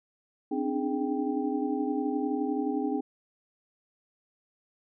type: tone cluster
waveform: sine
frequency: 261.3 / 289.1 / 300.6 / 416.6 / 786 Hz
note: C4 / D4 / D4 / G#4 / G5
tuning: -2 / -27 / +40 / +5 / +4 cents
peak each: -31 / -36 / -31 / -34 / -37 dBFS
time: 0.51-3.01 s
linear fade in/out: 10 ms
effects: none